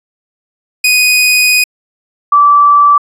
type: tone pair in turn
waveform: sawtooth / sine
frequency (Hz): 2489 / 1160.5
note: D#7 / D6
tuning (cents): 0 / -21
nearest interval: octave + minor second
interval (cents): 1321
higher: first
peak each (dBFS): -3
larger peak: neither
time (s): 0.84-1.64 / 2.32-2.98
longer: first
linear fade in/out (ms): 5
effects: resampled to 32000 Hz